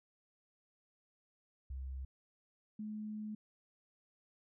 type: tone pair in turn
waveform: sine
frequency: 66 / 213.4 Hz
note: C2 / G#3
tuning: +16 / +47 cents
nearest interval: octave + minor sixth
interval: 2031 cents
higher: second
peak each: -40 / -40 dBFS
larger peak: neither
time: 1.7-2.05 / 2.79-3.35 s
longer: second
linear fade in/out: 5 ms
effects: none